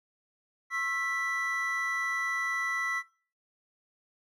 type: tone cluster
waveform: triangle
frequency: 1083 / 1327 / 1971 Hz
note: C#6 / E6 / B6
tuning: -41 / +11 / -4 cents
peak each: -37 / -33 / -29 dBFS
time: 0.7-3.03 s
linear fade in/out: 50 ms
effects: noise-tail reverb RT60 0.4 s tail -18 dB re dry